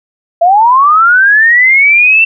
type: linear sweep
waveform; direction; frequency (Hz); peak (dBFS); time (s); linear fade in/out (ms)
sine; up; 659.3 to 2700; -3; 0.41-2.25; 10
effects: none